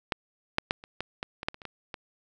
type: clicks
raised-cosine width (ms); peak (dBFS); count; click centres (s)
0.3; -10 / -7 / -9 / -29 / -16 / -16 / -20 / -10 / -28 / -29 / -21 / -20; 12; 0.122 / 0.584 / 0.709 / 0.839 / 1.006 / 1.229 / 1.431 / 1.485 / 1.544 / 1.618 / 1.653 / 1.942
effects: none